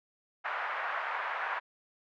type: band-pass noise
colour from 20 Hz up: white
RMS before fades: -35 dBFS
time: 0.44-1.6 s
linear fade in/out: 20 ms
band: 700 to 1800 Hz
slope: 24 dB/octave
effects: none